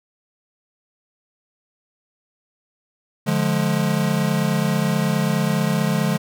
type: chord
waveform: square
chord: D diminished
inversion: none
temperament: just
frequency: 146.83 / 176.2 / 211.4 Hz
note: D3 / F3 / Ab3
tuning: 0 / +16 / +31 cents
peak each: -23 dBFS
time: 3.26-6.18 s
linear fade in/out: 20 ms
effects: none